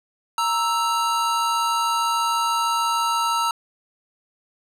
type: tone pair together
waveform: square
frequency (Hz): 932.3 / 1318.5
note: A#5 / E6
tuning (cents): 0 / 0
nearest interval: tritone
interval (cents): 600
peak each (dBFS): -23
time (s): 0.38-3.51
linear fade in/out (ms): 2
effects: low-pass 11000 Hz 12 dB/octave